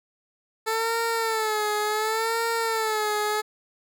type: tone with vibrato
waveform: 15% pulse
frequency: 440 Hz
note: A4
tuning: in tune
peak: -17 dBFS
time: 0.66-3.42 s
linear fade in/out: 20 ms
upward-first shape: sine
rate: 0.69 Hz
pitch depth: 79 cents each way
effects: none